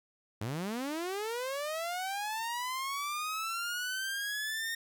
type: linear sweep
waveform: sawtooth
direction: up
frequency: 97 to 1845 Hz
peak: -30 dBFS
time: 0.41-4.75 s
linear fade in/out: 5 ms
effects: 12-bit